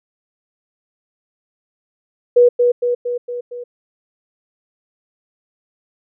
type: tone with echo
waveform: sine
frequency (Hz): 486.1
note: B4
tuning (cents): -28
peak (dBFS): -6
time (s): 2.36-2.49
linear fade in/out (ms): 10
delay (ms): 230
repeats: 5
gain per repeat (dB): -4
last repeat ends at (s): 3.64
effects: none